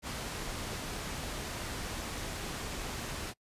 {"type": "low-pass noise", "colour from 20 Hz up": "pink", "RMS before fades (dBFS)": -39, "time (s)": [0.02, 3.34], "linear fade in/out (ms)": 50, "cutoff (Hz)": 10000, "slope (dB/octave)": 12, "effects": ["noise-tail reverb RT60 0.1 s tail -24 dB re dry", "resampled to 32000 Hz"]}